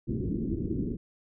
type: low-pass noise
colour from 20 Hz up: white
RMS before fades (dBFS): -31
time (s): 0.07-0.97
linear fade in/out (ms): 20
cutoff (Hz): 360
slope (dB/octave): 48
effects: none